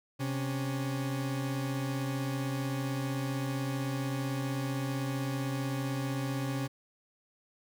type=tone pair together; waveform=40% pulse; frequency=131.62 / 278.9 Hz; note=C3 / C#4; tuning=+11 / +11 cents; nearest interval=octave + minor second; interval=1300 cents; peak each=-32 / -35 dBFS; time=0.19-6.68 s; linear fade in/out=20 ms; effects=none